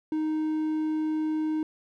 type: tone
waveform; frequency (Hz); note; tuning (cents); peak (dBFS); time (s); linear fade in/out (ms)
triangle; 311.1; D#4; 0; -23; 0.12-1.63; 2
effects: none